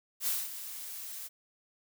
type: noise with ADSR envelope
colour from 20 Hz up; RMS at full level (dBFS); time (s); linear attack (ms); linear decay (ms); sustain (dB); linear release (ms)
blue; -30; 0.2-1.29; 74; 210; -12; 30
effects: none